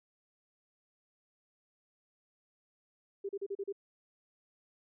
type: tone bursts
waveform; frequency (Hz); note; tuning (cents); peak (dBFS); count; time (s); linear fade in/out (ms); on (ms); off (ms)
sine; 397; G4; +22; -34; 6; 3.24-3.726; 10; 51; 36
effects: none